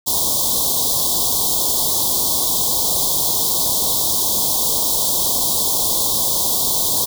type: band-stop noise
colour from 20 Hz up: white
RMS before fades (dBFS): -18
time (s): 0.06-7.06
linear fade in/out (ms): 20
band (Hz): 1100 to 3300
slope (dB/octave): 96
effects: none